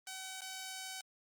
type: tone with dropouts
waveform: 5% pulse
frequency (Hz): 759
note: F#5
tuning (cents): +44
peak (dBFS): -31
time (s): 0.07-1.01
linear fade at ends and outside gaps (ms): 2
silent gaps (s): 0.408-0.417
effects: Opus 24 kbps